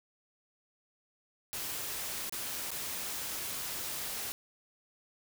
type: noise with dropouts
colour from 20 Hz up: white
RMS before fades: -38 dBFS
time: 1.53-4.32 s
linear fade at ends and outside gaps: 0 ms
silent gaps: 2.295-2.324 / 2.706-2.715 s
effects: none